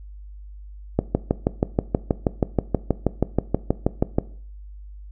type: click train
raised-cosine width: 2 ms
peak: -4 dBFS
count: 21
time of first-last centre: 0.99-4.185 s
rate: 6.26 Hz
effects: noise-tail reverb RT60 0.5 s tail -18 dB re dry + added 50 Hz sine -37 dBFS peak until 5.11 s